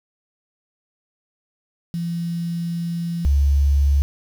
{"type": "tone pair in turn", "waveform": "sine", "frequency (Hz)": [170, 70.43], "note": ["F3", "C#2"], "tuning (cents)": [-46, 28], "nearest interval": "octave + minor third", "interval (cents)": 1526, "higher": "first", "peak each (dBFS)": [-22, -13], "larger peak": "second", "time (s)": [[1.94, 3.25], [3.25, 4.02]], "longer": "first", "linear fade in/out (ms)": 0, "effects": ["7-bit"]}